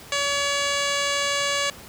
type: tone with low-pass filter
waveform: 10% pulse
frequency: 567 Hz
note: C#5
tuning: 39 cents sharp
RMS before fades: -24 dBFS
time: 0.12-1.7 s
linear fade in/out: 2 ms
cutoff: 6100 Hz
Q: 5.8
effects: pink hiss -43 dBFS RMS until 1.88 s + high-pass 60 Hz 12 dB/octave